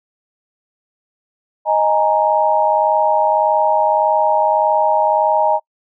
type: chord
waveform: sine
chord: D# suspended fourth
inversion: none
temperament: equal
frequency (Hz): 622.3 / 830.6 / 932.3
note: D#5 / G#5 / A#5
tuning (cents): 0 / 0 / 0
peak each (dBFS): -16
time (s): 1.65-5.6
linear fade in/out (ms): 50
effects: noise-tail reverb RT60 0.1 s tail -26 dB re dry